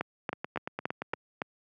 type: two click trains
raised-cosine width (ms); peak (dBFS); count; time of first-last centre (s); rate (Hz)
0.5; -18 / -15; 8 / 6; 0.33-1.135 / 0.01-1.418; 8.7 / 3.55
effects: high-pass 150 Hz 12 dB/octave